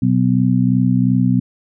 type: harmonic tone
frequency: 62.8 Hz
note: B1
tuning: 30 cents sharp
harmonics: 2 / 3 / 4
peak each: -16 / -16 / -16 dBFS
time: 0.02-1.4 s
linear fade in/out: 5 ms
effects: none